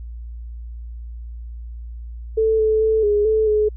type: tone with pitch steps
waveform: sine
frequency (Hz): 441.6 / 435.5 / 439.4 / 414.5 / 436.3 / 424.7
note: A4 / A4 / A4 / G#4 / A4 / G#4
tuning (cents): +6 / -18 / -2 / -3 / -15 / +39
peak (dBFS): -14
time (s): 2.37-3.69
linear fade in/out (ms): 10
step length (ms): 220
effects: added 58 Hz sine -30 dBFS peak until 3.76 s